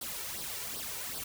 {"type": "noise with flanger", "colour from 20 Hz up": "white", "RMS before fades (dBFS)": -39, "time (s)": [0.01, 1.24], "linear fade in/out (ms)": 5, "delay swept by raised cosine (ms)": [0.21, 2.21], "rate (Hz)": 2.6, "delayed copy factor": 0.7, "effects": []}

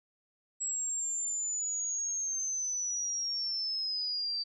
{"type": "linear sweep", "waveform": "sine", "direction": "down", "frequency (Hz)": [7730, 4635], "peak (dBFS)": -31, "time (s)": [0.6, 4.44], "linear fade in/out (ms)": 20, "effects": []}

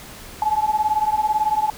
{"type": "beating tone pair", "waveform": "sine", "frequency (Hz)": [847, 865], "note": ["G#5", "A5"], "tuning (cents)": [34, -30], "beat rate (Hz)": 18, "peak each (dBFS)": -20, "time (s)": [0.42, 1.7], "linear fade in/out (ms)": 2, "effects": ["pink hiss -39 dBFS RMS until 1.77 s"]}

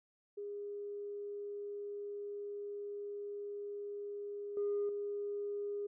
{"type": "tone with level steps", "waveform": "sine", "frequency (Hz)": 408.5, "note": "G#4", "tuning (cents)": -29, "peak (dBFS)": [-40, -31, -36], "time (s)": [0.37, 5.87], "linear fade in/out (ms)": 10, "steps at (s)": [4.57, 4.89], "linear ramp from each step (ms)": 2, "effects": ["tanh soft clip ceiling -29 dBFS"]}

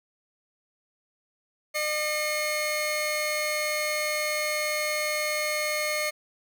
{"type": "tone pair together", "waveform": "sawtooth", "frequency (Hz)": [605, 2156], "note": ["D#5", "C#7"], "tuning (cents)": [-49, -49], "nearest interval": "octave + minor seventh", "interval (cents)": 2200, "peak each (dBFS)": -25, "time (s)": [1.74, 6.11], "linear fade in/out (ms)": 20, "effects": []}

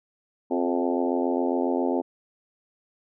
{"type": "harmonic tone with a mistuned harmonic", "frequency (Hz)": 87.31, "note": "F2", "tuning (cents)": 0, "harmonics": [3, 4, 5, 6, 7, 8, 9, 10], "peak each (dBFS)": [-26, -28, -30, -32, -33, -34, -35, -36], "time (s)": [0.5, 2.02], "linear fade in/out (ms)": 20, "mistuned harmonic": 5, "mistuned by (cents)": -32, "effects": []}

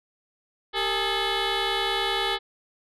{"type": "tone with frequency modulation", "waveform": "sine", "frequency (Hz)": 1313, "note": "E6", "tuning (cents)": -7, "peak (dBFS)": -20, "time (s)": [0.73, 2.39], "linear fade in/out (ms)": 50, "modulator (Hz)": 426, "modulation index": 6.1, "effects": ["tanh soft clip ceiling -22 dBFS"]}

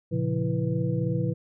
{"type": "tone cluster", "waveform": "sine", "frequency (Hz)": [115.3, 138.2, 173.6, 328.4, 491.6], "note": ["A#2", "C#3", "F3", "E4", "B4"], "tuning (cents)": [-19, -5, -10, -6, -8], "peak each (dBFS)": [-29, -28, -29, -34, -33], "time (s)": [0.11, 1.34], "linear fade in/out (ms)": 20, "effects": []}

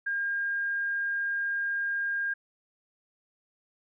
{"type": "tone", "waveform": "sine", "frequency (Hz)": 1612, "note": "G6", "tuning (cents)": 48, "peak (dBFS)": -27, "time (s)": [0.06, 2.34], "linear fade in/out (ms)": 10, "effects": []}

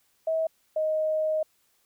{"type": "tone pair in turn", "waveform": "sine", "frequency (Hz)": [644, 624.2], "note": ["E5", "D#5"], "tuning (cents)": [-41, 5], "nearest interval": "minor second", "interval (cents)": 54, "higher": "first", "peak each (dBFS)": -23, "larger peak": "neither", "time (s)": [[0.27, 0.47], [0.76, 1.43]], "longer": "second", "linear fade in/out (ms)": 5, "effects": ["white hiss -68 dBFS RMS until 1.85 s"]}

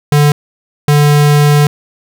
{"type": "tone pair in turn", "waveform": "square", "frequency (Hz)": [146.83, 146.83], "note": ["D3", "D3"], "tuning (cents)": [0, 0], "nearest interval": "unison", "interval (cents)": 0, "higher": "neither", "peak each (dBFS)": -6, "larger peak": "neither", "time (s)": [[0.12, 0.32], [0.88, 1.67]], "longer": "second", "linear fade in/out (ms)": 2, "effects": []}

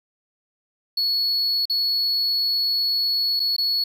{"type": "tone with dropouts", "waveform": "triangle", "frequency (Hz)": 4384, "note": "C#8", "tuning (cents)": -20, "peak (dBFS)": -18, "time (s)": [0.97, 3.84], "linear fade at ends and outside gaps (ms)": 5, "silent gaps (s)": [[1.655, 1.697], [3.396, 3.4], [3.565, 3.581]], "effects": ["9-bit"]}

